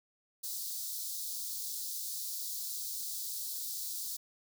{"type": "high-pass noise", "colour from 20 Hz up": "white", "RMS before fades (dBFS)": -39, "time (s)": [0.43, 4.17], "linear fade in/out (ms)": 10, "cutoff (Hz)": 3900, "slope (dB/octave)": 48, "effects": []}